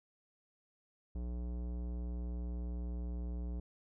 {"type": "tone with tanh clipping", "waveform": "sine", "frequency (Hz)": 59.9, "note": "A#1", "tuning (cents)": 48, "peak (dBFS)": -39, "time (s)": [1.15, 3.6], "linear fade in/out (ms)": 5, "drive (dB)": 17, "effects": []}